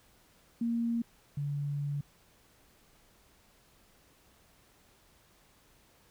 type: tone pair in turn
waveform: sine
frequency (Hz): 233.1 / 143.64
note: A#3 / D3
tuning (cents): 0 / -38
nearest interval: minor sixth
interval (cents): 838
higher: first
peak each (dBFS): -28 / -31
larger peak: first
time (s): 0.61-1.02 / 1.37-2.01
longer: second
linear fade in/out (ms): 5
effects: pink hiss -64 dBFS RMS until 6.1 s